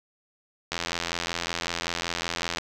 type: click train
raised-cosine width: 0.2 ms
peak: -10 dBFS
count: 160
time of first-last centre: 0.72-2.584 s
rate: 85.3 Hz
effects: none